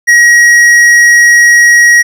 triangle tone with tanh clipping, 1900 Hz, A#6, 33 cents sharp, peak -3 dBFS, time 0.07-2.03 s, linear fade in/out 20 ms, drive 14 dB, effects none

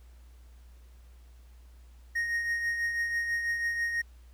triangle tone with tremolo, 1864.7 Hz, A#6, in tune, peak -24 dBFS, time 2.15-4.02 s, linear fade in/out 10 ms, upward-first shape triangle, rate 6.1 Hz, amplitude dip 50%, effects added 60 Hz sine -50 dBFS peak until 4.33 s + pink hiss -66 dBFS RMS until 4.33 s

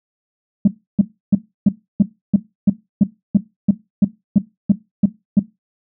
sine tone bursts, 201.6 Hz, G3, 49 cents sharp, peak -5 dBFS, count 15, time 0.65-5.395 s, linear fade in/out 5 ms, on 27 ms, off 310 ms, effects noise-tail reverb RT60 0.2 s tail -17 dB re dry + tanh soft clip ceiling -3 dBFS

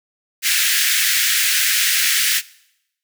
pink high-pass noise, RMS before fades -17 dBFS, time 0.42-2.42 s, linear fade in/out 50 ms, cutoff 1600 Hz, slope 48 dB/octave, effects noise-tail reverb RT60 0.8 s tail -21 dB re dry

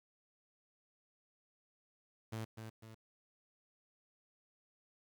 sawtooth tone with echo, 111 Hz, A2, 16 cents sharp, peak -36 dBFS, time 2.32-2.45 s, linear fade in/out 10 ms, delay 250 ms, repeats 2, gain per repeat -6 dB, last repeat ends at 2.95 s, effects 11-bit

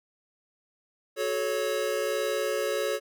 square chord, F# minor, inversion none, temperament equal with one note detuned, 370 / 431.4 / 554.4 Hz, F#4 / A4 / C#5, 0 / -34 / 0 cents, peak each -35 / -31 / -30 dBFS, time 1.16-3 s, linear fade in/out 50 ms, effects none

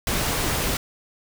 pink noise, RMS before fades -24 dBFS, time 0.07-0.77 s, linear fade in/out 2 ms, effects none

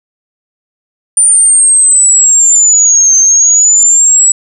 sine linear two-way sweep, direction down then up, 9200 to 6272 to 7840 Hz, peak -3 dBFS, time 1.17-4.32 s, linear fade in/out 2 ms, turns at 3.17 s, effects none

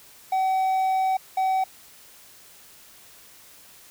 triangle tone bursts at uneven times, 759 Hz, F#5, 44 cents sharp, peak -18 dBFS, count 2, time 0.32-1.17 / 1.37-1.64 s, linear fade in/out 5 ms, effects white hiss -50 dBFS RMS until 3.9 s

